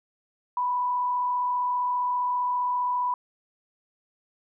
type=tone with frequency modulation; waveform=sine; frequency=987.8 Hz; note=B5; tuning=in tune; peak=-23 dBFS; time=0.57-3.14 s; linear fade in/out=2 ms; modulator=35.1 Hz; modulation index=0.36; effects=none